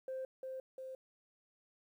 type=tone with echo; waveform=sine; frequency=523.3 Hz; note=C5; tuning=in tune; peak=-37 dBFS; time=0.08-0.25 s; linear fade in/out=2 ms; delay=350 ms; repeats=2; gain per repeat=-3 dB; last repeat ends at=0.95 s; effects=tanh soft clip ceiling -36 dBFS + 12-bit